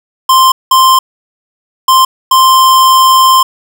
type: tone bursts at uneven times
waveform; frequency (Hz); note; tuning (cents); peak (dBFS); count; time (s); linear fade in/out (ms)
square; 1046.5; C6; 0; -4; 4; 0.29-0.52 / 0.71-0.99 / 1.88-2.05 / 2.31-3.43; 5
effects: none

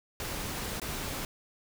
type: noise with dropouts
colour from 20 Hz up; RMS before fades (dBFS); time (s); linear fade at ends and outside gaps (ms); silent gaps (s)
pink; -36; 0.2-1.25; 1; 0.799-0.817
effects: none

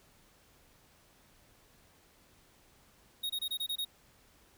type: tone bursts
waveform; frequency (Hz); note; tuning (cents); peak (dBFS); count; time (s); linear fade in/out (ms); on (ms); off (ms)
square; 3753; A#7; +11; -33; 7; 3.23-3.85; 10; 68; 24
effects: pink hiss -64 dBFS RMS until 4.57 s

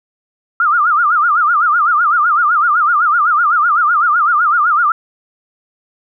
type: tone with vibrato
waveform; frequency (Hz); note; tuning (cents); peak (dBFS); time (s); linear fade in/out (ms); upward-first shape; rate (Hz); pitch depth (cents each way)
sine; 1300; E6; -24; -9; 0.6-4.92; 2; sine; 7.9; 180
effects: none

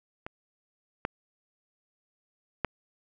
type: clicks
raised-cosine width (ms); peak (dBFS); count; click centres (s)
0.5; -22 / -13 / -11; 3; 0.265 / 1.051 / 2.647
effects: none

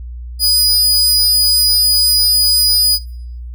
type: tone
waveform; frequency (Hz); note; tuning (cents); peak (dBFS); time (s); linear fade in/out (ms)
sawtooth; 4949; D#8; -10; -7; 0.39-2.99; 50
effects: noise-tail reverb RT60 0.7 s tail -22 dB re dry + added 60 Hz sine -25 dBFS peak until 3.54 s

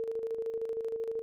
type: tone with tremolo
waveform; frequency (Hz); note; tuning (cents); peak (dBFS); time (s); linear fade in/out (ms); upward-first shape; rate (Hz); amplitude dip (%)
sine; 452.4; A4; +48; -30; 0-1.22; 0; square; 13; 50
effects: none

